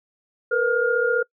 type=tone cluster; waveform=sine; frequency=460.5 / 495.5 / 1417 Hz; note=A#4 / B4 / F6; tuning=-21 / +6 / +25 cents; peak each=-22 dBFS; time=0.51-1.23 s; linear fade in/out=10 ms; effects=noise-tail reverb RT60 0.1 s tail -24 dB re dry